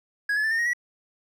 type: tone with pitch steps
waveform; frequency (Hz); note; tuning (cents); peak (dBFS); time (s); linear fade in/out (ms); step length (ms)
triangle; 1661.2 / 1712.8 / 1766.1 / 1821 / 1877.6 / 1936; G#6 / A6 / A6 / A#6 / A#6 / B6; 0 / -47 / +6 / -41 / +12 / -35; -20; 0.29-0.734; 5; 74
effects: none